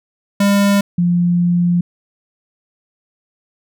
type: tone pair in turn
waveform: square / sine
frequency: 200.8 / 174.72 Hz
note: G3 / F3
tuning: +42 / +1 cents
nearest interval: major second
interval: 241 cents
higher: first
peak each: -11 dBFS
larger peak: neither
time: 0.4-0.81 / 0.98-1.81 s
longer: second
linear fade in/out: 5 ms
effects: none